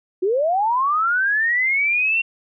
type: linear sweep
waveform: sine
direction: up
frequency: 349.2 to 2748 Hz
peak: -16 dBFS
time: 0.22-2.22 s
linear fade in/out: 10 ms
effects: none